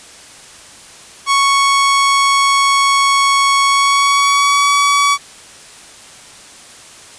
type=tone with pitch glide; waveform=sawtooth; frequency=1108.7 to 1135.9 Hz; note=C#6 to C#6; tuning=0 to +42 cents; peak=-6 dBFS; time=1.26-5.18 s; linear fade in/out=50 ms; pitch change=+42 cents; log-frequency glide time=3.64-4.72 s; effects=white hiss -38 dBFS RMS until 7.18 s + resampled to 22050 Hz

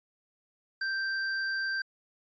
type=tone; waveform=square; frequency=1568 Hz; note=G6; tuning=in tune; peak=-30 dBFS; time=0.81-1.82 s; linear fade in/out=5 ms; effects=resampled to 16000 Hz

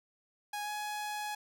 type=tone with pitch glide; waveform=sawtooth; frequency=829 to 839.1 Hz; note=G#5 to G#5; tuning=-3 to +18 cents; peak=-32 dBFS; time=0.53-1.35 s; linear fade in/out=5 ms; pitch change=+21 cents; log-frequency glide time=0.63-0.69 s; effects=none

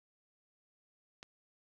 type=click; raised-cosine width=0.2 ms; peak=-30 dBFS; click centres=1.229 s; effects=none

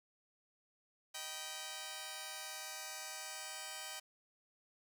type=chord; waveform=5% pulse; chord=Eb augmented; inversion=none; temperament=just; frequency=622.3 / 777.8 / 972.3 Hz; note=Eb5 / G5 / B5; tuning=0 / -14 / -27 cents; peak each=-38 / -35 / -38 dBFS; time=1.14-4 s; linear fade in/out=10 ms; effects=none

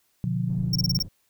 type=chord; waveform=sine; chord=B diminished; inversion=none; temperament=just; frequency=123.47 / 148.16 / 177.8 Hz; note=B2 / D3 / F3; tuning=0 / +16 / +31 cents; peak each=-27 / -30 / -27 dBFS; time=0.24-0.99 s; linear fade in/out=0 ms
type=low-pass noise; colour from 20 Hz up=pink; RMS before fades=-37 dBFS; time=0.48-1.09 s; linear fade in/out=20 ms; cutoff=190 Hz; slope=12 dB/octave
type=tone bursts; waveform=square; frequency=5500 Hz; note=F8; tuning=27 cents flat; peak=-22 dBFS; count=6; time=0.73-1.026 s; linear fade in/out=5 ms; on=26 ms; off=28 ms
effects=white hiss -68 dBFS RMS until 1.29 s

